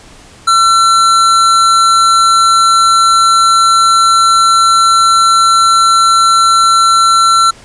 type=tone; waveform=square; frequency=1350 Hz; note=E6; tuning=41 cents sharp; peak=-6 dBFS; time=0.47-7.51 s; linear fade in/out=10 ms; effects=pink hiss -38 dBFS RMS until 7.64 s + resampled to 22050 Hz